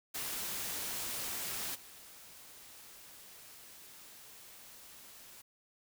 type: noise with level steps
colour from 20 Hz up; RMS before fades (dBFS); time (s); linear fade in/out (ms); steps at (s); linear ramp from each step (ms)
white; -39 / -54; 0.14-5.42; 10; 1.74; 20
effects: none